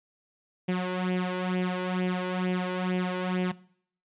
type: tone with flanger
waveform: sawtooth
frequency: 182.5 Hz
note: F#3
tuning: 24 cents flat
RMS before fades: -28 dBFS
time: 0.68-3.52 s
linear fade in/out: 10 ms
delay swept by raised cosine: 0.37 to 2.07 ms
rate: 2.2 Hz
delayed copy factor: +0.7
effects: noise-tail reverb RT60 0.6 s tail -20 dB re dry + resampled to 8000 Hz